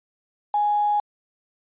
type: tone with quantisation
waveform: sine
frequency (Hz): 830.6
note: G#5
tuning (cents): 0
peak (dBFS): -18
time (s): 0.54-1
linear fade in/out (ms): 2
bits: 7
effects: resampled to 8000 Hz